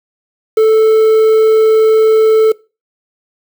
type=tone with quantisation; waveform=triangle; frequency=439.2 Hz; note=A4; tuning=3 cents flat; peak=-3 dBFS; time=0.57-2.52 s; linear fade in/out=5 ms; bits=5; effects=noise-tail reverb RT60 0.3 s tail -22 dB re dry